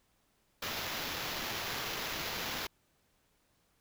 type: noise with sample-and-hold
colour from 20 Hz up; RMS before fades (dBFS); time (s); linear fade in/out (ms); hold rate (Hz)
white; -38; 0.62-2.67; 5; 8820
effects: pink hiss -73 dBFS RMS until 3.8 s